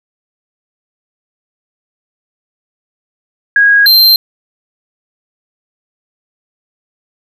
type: tone pair in turn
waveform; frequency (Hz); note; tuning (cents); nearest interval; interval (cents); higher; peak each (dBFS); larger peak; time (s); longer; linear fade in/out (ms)
sine / square; 1645 / 4145; G#6 / C8; -17 / -17; octave + major third; 1600; second; -4; neither; 3.56-3.86 / 3.86-4.16; neither; 2
effects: none